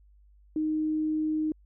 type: tone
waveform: sine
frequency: 310.1 Hz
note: D#4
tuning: 6 cents flat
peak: -25 dBFS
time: 0.56-1.52 s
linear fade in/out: 2 ms
effects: added 50 Hz sine -55 dBFS peak until 1.65 s